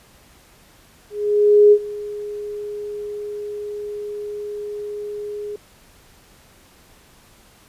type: tone with ADSR envelope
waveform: sine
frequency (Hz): 415.3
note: G#4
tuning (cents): 0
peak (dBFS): -6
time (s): 1.1-5.56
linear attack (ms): 620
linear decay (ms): 63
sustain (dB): -20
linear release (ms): 4
effects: pink hiss -51 dBFS RMS until 7.68 s + resampled to 32000 Hz